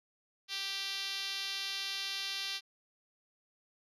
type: tone with band-pass filter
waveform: 5% pulse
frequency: 392 Hz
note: G4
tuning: in tune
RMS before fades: -38 dBFS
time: 0.48-2.61 s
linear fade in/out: 50 ms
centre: 4200 Hz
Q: 1.4
effects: none